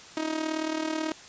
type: tone with amplitude modulation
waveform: sawtooth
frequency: 315 Hz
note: D#4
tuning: 21 cents sharp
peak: -21 dBFS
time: 0.17-1.12 s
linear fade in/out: 2 ms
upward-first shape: sine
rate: 38.3 Hz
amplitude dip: 70%
effects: white hiss -47 dBFS RMS until 1.28 s + resampled to 16000 Hz